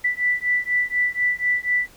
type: beating tone pair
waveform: sine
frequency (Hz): 1973 / 1977.1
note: B6 / B6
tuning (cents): -2 / +1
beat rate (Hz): 4.1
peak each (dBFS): -22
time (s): 0.04-1.88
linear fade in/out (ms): 10
effects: pink hiss -50 dBFS RMS until 1.96 s